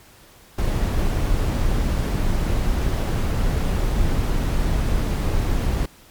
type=noise; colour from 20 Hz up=brown; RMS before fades=-20 dBFS; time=0.58-5.86 s; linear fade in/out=5 ms; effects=pink hiss -49 dBFS RMS until 6.1 s + MP3 96 kbps